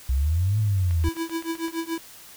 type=exponential two-way sweep; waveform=sine; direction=up then down; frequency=61.3 to 109.8 to 76.5 Hz; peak=-19 dBFS; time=0.09-1.09 s; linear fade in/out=5 ms; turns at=0.59 s
type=click train; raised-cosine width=0.3 ms; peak=-26 dBFS; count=7; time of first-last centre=0.91-1.682 s; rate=7.77 Hz
type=tone with tremolo; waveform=square; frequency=329.6 Hz; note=E4; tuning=in tune; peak=-24 dBFS; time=1.04-1.98 s; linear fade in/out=2 ms; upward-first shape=triangle; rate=7 Hz; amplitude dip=100%
effects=white hiss -46 dBFS RMS until 2.36 s